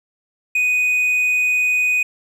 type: tone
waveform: triangle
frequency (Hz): 2489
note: D#7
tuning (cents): 0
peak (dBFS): -13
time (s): 0.55-2.03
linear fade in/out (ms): 5
effects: none